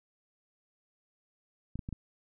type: clicks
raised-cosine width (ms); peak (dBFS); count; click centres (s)
5; -25; 4; 1.756 / 1.792 / 1.889 / 1.927
effects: none